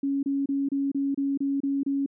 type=tone bursts; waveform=sine; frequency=277.2 Hz; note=C#4; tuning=in tune; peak=-23 dBFS; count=9; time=0.03-2.062 s; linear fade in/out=5 ms; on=200 ms; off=29 ms; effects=none